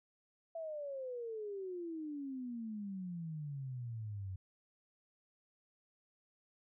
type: exponential sweep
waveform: sine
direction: down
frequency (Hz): 669 to 92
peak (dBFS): -40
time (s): 0.55-4.36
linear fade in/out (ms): 5
effects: none